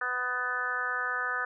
harmonic tone, 249.6 Hz, B3, 19 cents sharp, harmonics 2 / 3 / 4 / 5 / 6 / 7, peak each -43 / -42 / -41 / -34 / -32 / -34 dBFS, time 0.01-1.45 s, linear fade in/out 5 ms, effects none

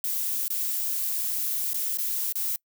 violet noise with dropouts, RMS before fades -28 dBFS, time 0.04-2.56 s, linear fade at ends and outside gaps 1 ms, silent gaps 0.48-0.503 / 1.733-1.743 / 1.972-1.985 / 2.324-2.355 s, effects noise-tail reverb RT60 0.1 s tail -25 dB re dry

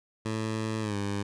15% pulse tone with pitch glide, 110 to 100.87 Hz, A2 to G2, 0 to +50 cents, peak -23 dBFS, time 0.25-1.23 s, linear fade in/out 10 ms, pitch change -150 cents, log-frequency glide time 0.81-0.96 s, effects resampled to 22050 Hz

